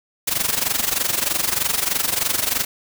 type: noise with amplitude modulation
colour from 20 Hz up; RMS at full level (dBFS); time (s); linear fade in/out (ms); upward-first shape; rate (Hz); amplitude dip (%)
white; -18; 0.27-2.65; 10; sine; 23.2; 80
effects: none